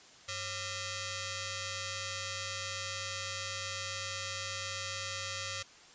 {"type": "ring-modulated tone", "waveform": "5% pulse", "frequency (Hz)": 641, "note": "E5", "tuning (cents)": -49, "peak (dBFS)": -22, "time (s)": [0.28, 5.63], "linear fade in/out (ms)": 10, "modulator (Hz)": 737, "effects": ["white hiss -56 dBFS RMS until 5.94 s", "resampled to 16000 Hz"]}